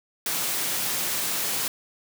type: high-pass noise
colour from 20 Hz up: white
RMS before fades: -27 dBFS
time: 0.26-1.68 s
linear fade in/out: 2 ms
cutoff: 110 Hz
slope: 48 dB/octave
effects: none